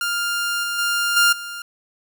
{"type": "tone with level steps", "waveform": "sawtooth", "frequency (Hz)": 1400, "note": "F6", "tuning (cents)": 4, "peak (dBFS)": [-17, -19, -15, -9, -26], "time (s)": [0.01, 1.62], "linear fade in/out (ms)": 2, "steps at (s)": [0.63, 0.78, 1.16, 1.32], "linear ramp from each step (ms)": 10, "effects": []}